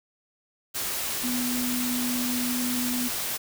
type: tone in noise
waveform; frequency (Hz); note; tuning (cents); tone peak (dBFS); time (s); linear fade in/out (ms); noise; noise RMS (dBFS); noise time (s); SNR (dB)
sine; 246.9; B3; 0; -27; 1.23-3.09; 20; white; -30; 0.74-3.38; 0
effects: none